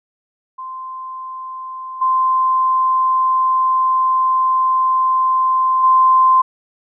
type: tone with level steps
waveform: sine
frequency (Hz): 1040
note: C6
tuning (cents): -11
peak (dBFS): -26 / -12 / -8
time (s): 0.58-6.42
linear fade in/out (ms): 10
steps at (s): 2.01 / 5.83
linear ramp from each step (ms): 10
effects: none